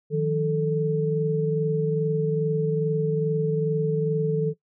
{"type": "tone cluster", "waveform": "sine", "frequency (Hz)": [156.3, 178.7, 439.5], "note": ["D#3", "F3", "A4"], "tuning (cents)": [8, 40, -2], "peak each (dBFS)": [-24, -32, -23], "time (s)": [0.1, 4.54], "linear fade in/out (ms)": 50, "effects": ["noise-tail reverb RT60 0.1 s tail -19 dB re dry"]}